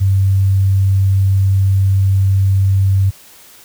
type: tone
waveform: sine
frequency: 96.8 Hz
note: G2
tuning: 21 cents flat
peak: -9 dBFS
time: 0-3.11 s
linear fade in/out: 20 ms
effects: white hiss -42 dBFS RMS until 3.64 s